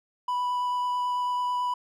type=tone with vibrato; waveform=triangle; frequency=987.8 Hz; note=B5; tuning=in tune; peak=-23 dBFS; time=0.28-1.74 s; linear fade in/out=5 ms; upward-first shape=triangle; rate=9.1 Hz; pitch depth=9 cents each way; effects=none